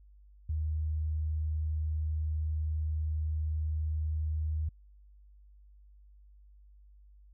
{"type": "tone", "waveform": "sine", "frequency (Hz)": 77.6, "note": "D#2", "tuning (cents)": -4, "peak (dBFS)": -29, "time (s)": [0.49, 4.69], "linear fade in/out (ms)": 5, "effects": ["added 50 Hz sine -54 dBFS peak until 7.33 s"]}